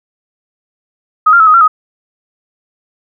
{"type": "tone with pitch steps", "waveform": "sine", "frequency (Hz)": [1259, 1389, 1301, 1252, 1362, 1256], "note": ["D#6", "F6", "E6", "D#6", "F6", "D#6"], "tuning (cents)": [20, -10, -23, 10, -44, 16], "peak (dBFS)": -3, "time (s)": [1.26, 1.68], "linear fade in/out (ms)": 10, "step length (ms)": 70, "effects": []}